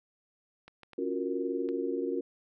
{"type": "clicks", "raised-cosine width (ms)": 0.3, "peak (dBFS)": -33, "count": 4, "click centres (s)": [0.68, 0.833, 0.933, 1.689]}
{"type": "chord", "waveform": "sine", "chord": "Gb major seventh", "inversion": "second", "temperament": "equal", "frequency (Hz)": [277.2, 349.2, 370, 466.2], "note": ["Db4", "F4", "Gb4", "Bb4"], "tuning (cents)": [0, 0, 0, 0], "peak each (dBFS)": -35, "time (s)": [0.98, 2.21], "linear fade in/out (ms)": 5}
{"effects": []}